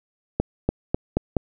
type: accelerating click train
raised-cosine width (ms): 2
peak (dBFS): -6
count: 5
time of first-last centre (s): 0.4-1.367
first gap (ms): 290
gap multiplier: 0.88
effects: none